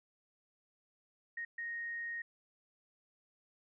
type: tone bursts at uneven times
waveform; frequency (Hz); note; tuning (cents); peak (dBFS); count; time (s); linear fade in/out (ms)
sine; 1864.7; A#6; 0; -38; 2; 1.37-1.45 / 1.58-2.22; 5
effects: none